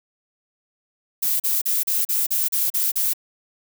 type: noise bursts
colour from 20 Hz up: violet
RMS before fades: -21 dBFS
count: 9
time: 1.22-3.136 s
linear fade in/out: 10 ms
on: 180 ms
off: 37 ms
effects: none